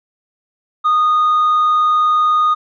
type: tone with tanh clipping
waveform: sine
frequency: 1234 Hz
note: D#6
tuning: 15 cents flat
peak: -11 dBFS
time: 0.84-2.55 s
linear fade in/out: 20 ms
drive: 1 dB
effects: none